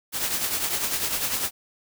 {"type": "noise with tremolo", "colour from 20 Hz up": "white", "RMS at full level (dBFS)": -24, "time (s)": [0.12, 1.51], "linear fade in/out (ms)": 50, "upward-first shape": "triangle", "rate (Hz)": 10, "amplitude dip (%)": 60, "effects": []}